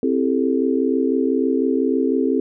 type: chord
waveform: sine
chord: A minor seventh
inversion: first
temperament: just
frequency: 264 / 330 / 396 / 440 Hz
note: C4 / E4 / G4 / A4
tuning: +16 / +2 / +18 / 0 cents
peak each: -19 / -23 / -23 / -23 dBFS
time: 0.03-2.4 s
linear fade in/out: 2 ms
effects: none